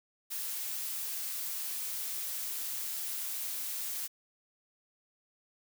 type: noise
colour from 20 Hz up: blue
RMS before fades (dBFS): -37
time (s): 0.3-4.08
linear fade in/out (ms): 20
effects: none